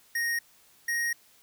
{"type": "tone pair in turn", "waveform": "square", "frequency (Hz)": [1864.7, 1873.6], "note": ["A#6", "A#6"], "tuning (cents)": [0, 8], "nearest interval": "unison", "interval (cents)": 8, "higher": "second", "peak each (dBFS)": -27, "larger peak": "neither", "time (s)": [[0.15, 0.39], [0.88, 1.13]], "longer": "second", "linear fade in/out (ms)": 5, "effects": ["white hiss -60 dBFS RMS until 1.42 s"]}